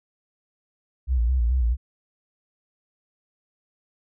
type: tone with vibrato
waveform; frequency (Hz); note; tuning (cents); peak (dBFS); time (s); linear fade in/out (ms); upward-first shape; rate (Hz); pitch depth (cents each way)
sine; 61.1; B1; -18; -18; 1.07-1.77; 50; square; 4.6; 92
effects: none